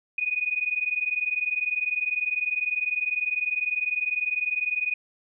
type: tone pair together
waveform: sine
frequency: 2469 / 2489 Hz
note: D#7 / D#7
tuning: -14 / 0 cents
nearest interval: unison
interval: 14 cents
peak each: -27 dBFS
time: 0.18-4.94 s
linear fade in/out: 5 ms
effects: none